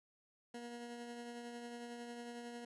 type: tone with tremolo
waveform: 20% pulse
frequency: 238.3 Hz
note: A#3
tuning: 38 cents sharp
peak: -40 dBFS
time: 0.54-2.65 s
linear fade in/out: 5 ms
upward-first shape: triangle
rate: 11 Hz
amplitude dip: 35%
effects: resampled to 24000 Hz